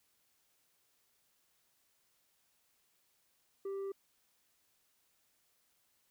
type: tone with tanh clipping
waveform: sine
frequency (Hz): 392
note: G4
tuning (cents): 0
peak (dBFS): -38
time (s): 3.65-3.92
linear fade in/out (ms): 5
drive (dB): 4
effects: white hiss -75 dBFS RMS until 6.1 s